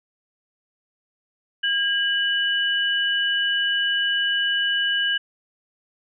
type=tone pair together; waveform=sine; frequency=1623.3 / 2960 Hz; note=G#6 / F#7; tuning=-40 / 0 cents; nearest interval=minor seventh; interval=1040 cents; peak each=-22 dBFS; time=1.63-5.18 s; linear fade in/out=10 ms; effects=none